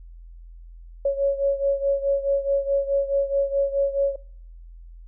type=beating tone pair; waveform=sine; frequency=554.4 / 559.1 Hz; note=C#5 / C#5; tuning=0 / +15 cents; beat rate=4.7 Hz; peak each=-21 / -25 dBFS; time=1.05-4.16 s; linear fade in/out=5 ms; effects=noise-tail reverb RT60 0.6 s tail -22 dB re dry + added 42 Hz sine -40 dBFS peak until 5.07 s